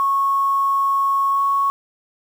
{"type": "tone with pitch glide", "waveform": "sine", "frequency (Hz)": [1100, 1107.7], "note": ["C#6", "C#6"], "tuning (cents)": [-14, -2], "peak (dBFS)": -15, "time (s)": [0, 1.7], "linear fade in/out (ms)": 0, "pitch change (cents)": 12, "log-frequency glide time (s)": [1.3, 1.41], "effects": ["7-bit"]}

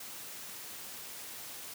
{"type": "noise", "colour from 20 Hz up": "white", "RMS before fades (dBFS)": -45, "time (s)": [0, 1.74], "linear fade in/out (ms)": 5, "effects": ["high-pass 100 Hz 12 dB/octave"]}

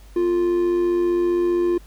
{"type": "tone with amplitude modulation", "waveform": "triangle", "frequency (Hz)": 349.2, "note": "F4", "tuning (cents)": 0, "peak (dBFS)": -13, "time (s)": [0.16, 1.78], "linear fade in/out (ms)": 5, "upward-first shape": "sine", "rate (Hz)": 95.2, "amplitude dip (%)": 40, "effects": ["added 50 Hz sine -42 dBFS peak until 1.86 s", "pink hiss -53 dBFS RMS until 1.86 s"]}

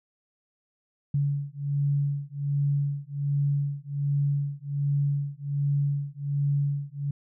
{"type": "beating tone pair", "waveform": "sine", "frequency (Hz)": [141.6, 142.9], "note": ["C#3", "D3"], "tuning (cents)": [37, -47], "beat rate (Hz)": 1.3, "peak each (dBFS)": -27, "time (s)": [1.14, 7.11], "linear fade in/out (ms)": 5, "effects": []}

